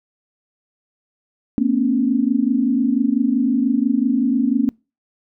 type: tone cluster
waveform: sine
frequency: 228.9 / 253.4 / 279.2 Hz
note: A#3 / B3 / C#4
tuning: -31 / +45 / +13 cents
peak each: -19 dBFS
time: 1.58-4.69 s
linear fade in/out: 0 ms
effects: noise-tail reverb RT60 0.3 s tail -26 dB re dry